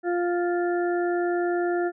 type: harmonic tone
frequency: 350 Hz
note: F4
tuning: 4 cents sharp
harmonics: 1 / 2 / 4 / 5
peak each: -23 / -29 / -35 / -37 dBFS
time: 0.03-1.92 s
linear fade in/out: 50 ms
effects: none